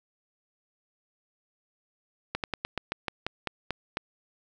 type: slowing click train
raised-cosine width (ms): 0.3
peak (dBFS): -13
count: 11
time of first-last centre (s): 2.35-3.971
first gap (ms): 88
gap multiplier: 1.13
effects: none